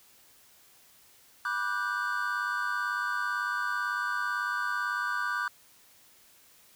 triangle chord, G major seventh, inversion first, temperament just, 980 / 1176 / 1470 / 1568 Hz, B5 / D6 / F#6 / G6, -14 / +2 / -12 / 0 cents, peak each -36 / -32 / -31 / -32 dBFS, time 1.45-5.48 s, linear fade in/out 2 ms, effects white hiss -59 dBFS RMS until 6.75 s

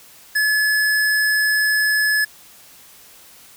square tone, 1712 Hz, A6, 48 cents flat, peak -16 dBFS, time 0.35-2.25 s, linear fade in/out 10 ms, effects white hiss -46 dBFS RMS until 3.56 s

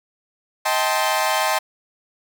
sawtooth chord, A half-diminished seventh, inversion second, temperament equal with one note detuned, 633.1 / 784 / 880 / 1046.5 Hz, Eb5 / G5 / A5 / C6, +30 / 0 / 0 / 0 cents, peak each -20 dBFS, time 0.65-1.59 s, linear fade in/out 10 ms, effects none

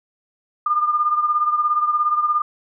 sine beating tone pair, 1206 / 1223 Hz, D6 / D#6, +46 / -30 cents, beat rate 17 Hz, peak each -17 / -23 dBFS, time 0.66-2.42 s, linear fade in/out 5 ms, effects none

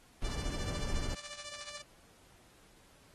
brown noise, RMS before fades -36 dBFS, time 0.22-1.15 s, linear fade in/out 2 ms
5% pulse tone with tremolo, 587.3 Hz, D5, in tune, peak -30 dBFS, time 0.24-1.82 s, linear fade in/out 5 ms, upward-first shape triangle, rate 14 Hz, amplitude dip 75%
effects pink hiss -63 dBFS RMS until 3.14 s + AAC 32 kbps

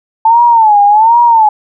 sine tone with vibrato, 880 Hz, A5, in tune, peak -3 dBFS, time 0.25-1.49 s, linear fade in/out 5 ms, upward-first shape sine, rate 1.3 Hz, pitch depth 140 cents each way, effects none

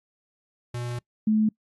square / sine tone pair in turn, 121 / 216 Hz, B2 / A3, -35 / -32 cents, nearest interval minor seventh, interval 1003 cents, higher second, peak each -30 / -18 dBFS, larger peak second, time 0.74-0.99 / 1.27-1.49 s, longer first, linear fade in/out 5 ms, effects noise-tail reverb RT60 0.1 s tail -25 dB re dry + AAC 32 kbps

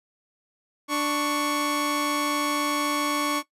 sawtooth tone pair together, 294.4 / 1110 Hz, D4 / C#6, +4 / +2 cents, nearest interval octave + major seventh, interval 2298 cents, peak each -22 / -22 dBFS, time 0.88-3.43 s, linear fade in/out 50 ms, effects noise-tail reverb RT60 0.1 s tail -17 dB re dry + resampled to 32000 Hz

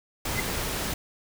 pink noise, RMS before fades -30 dBFS, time 0.25-0.94 s, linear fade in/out 5 ms
sine tone with exponential growth, 2048 Hz, C7, 38 cents flat, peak -22 dBFS, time 0.32-0.4 s, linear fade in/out 5 ms, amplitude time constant 16 ms
effects none

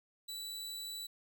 sawtooth tone, 3951 Hz, B7, in tune, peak -38 dBFS, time 0.28-1.07 s, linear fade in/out 10 ms, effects none

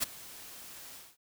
white noise with ADSR envelope, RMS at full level -28 dBFS, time 0-1.17 s, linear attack 30 ms, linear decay 14 ms, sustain -20 dB, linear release 220 ms, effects none

